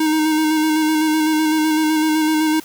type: tone with vibrato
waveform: square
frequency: 311.4 Hz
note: D#4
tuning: 2 cents sharp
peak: -15 dBFS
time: 0-2.6 s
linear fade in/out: 5 ms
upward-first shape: square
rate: 7.9 Hz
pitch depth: 20 cents each way
effects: white hiss -41 dBFS RMS until 2.64 s